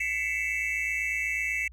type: tone cluster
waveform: triangle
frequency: 2000 / 2162 / 2270 / 2649 Hz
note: B6 / C#7 / C#7 / E7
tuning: +21 / -44 / +41 / +8 cents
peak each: -31 dBFS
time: 0-1.68 s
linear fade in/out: 5 ms
effects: added 60 Hz sine -46 dBFS peak until 1.72 s